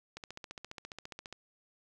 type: click train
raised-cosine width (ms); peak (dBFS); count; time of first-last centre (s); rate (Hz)
0.2; -26; 18; 0.17-1.326; 14.7
effects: none